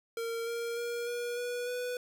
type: tone with pitch steps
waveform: square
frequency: 460.5 / 466.9 / 473.4 / 480.1 / 486.8 / 493.6 Hz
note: A#4 / A#4 / A#4 / B4 / B4 / B4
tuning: -21 / +3 / +27 / -49 / -25 / -1 cents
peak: -34 dBFS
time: 0.17-1.97 s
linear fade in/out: 2 ms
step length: 300 ms
effects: none